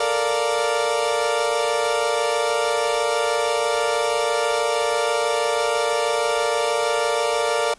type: chord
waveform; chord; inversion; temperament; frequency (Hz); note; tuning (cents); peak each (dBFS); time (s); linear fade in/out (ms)
30% pulse; Bb major seventh; third; equal; 440 / 466.2 / 587.3 / 698.5; A4 / Bb4 / D5 / F5; 0 / 0 / 0 / 0; -25 / -21 / -21 / -24; 0-7.74; 5
effects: pink hiss -51 dBFS RMS until 7.78 s + resampled to 24000 Hz